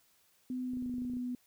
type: tone with pitch glide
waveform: sine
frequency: 253.2 to 247.7 Hz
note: B3 to B3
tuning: +43 to +5 cents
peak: -34 dBFS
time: 0.5-1.35 s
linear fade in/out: 2 ms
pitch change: -38 cents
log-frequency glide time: 0.63-0.92 s
type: clicks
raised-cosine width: 3 ms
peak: -38 dBFS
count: 12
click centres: 0.735 / 0.771 / 0.824 / 0.861 / 0.896 / 0.94 / 0.983 / 1.02 / 1.05 / 1.099 / 1.136 / 1.169 s
effects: white hiss -69 dBFS RMS until 1.46 s